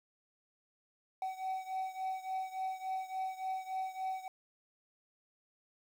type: beating tone pair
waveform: triangle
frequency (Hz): 756 / 759.5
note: F#5 / F#5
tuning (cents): +37 / +45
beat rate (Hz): 3.5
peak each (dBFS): -36 / -39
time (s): 1.22-4.28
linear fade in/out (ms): 2
effects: 10-bit